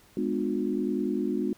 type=chord; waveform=sine; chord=G# diminished seventh; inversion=none; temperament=just; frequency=207.7 / 249.2 / 299 / 358.8 Hz; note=G#3 / B3 / D4 / F4; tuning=0 / +16 / +31 / +47 cents; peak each=-31 dBFS; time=0.17-1.53 s; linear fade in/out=2 ms; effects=pink hiss -58 dBFS RMS until 1.57 s